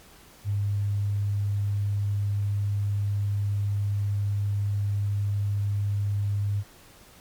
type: tone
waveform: sine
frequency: 101.5 Hz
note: G#2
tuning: 39 cents flat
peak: -23 dBFS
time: 0.44-6.64 s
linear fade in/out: 50 ms
effects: pink hiss -52 dBFS RMS until 7.2 s + MP3 96 kbps